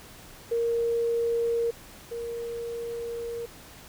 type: tone pair in turn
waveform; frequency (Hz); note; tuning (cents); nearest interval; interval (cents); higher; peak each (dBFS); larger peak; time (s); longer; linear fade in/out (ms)
sine; 466.2 / 468.1; A#4 / A#4; 0 / +7; unison; 7; second; -23 / -31; first; 0.51-1.71 / 2.11-3.46; second; 10
effects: pink hiss -48 dBFS RMS until 3.88 s